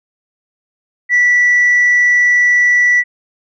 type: tone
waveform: sine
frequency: 1959 Hz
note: B6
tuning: 15 cents flat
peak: -6 dBFS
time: 1.09-3.04 s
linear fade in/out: 50 ms
effects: tanh soft clip ceiling -5 dBFS